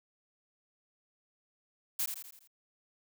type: noise with echo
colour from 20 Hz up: blue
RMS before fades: -32 dBFS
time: 1.99-2.06 s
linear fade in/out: 5 ms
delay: 83 ms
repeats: 5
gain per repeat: -6 dB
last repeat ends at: 2.475 s
effects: none